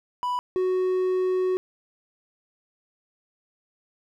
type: tone pair in turn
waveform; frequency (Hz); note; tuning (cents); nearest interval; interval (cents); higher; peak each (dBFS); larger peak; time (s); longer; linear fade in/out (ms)
triangle; 987.8 / 370; B5 / F#4; 0 / 0; octave + perfect fourth; 1700; first; -22 / -19; second; 0.23-0.39 / 0.56-1.57; second; 0
effects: none